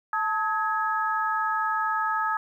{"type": "tone cluster", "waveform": "sine", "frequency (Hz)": [880, 1275, 1664], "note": ["A5", "D#6", "G#6"], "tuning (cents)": [0, 42, 3], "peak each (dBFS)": [-28, -26, -30], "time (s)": [0.13, 2.37], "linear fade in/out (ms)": 2, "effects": ["10-bit"]}